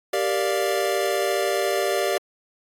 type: chord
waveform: square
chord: G minor seventh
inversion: none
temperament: equal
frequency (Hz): 392 / 466.2 / 587.3 / 698.5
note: G4 / Bb4 / D5 / F5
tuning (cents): 0 / 0 / 0 / 0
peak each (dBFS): -26 / -29 / -26 / -29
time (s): 0.13-2.18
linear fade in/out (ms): 5
effects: AAC 48 kbps